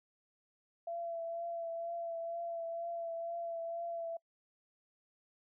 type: tone with vibrato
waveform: sine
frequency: 674 Hz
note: E5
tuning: 38 cents sharp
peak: -37 dBFS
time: 0.87-4.17 s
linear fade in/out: 5 ms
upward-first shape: triangle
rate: 2.1 Hz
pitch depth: 25 cents each way
effects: noise-tail reverb RT60 0.1 s tail -26 dB re dry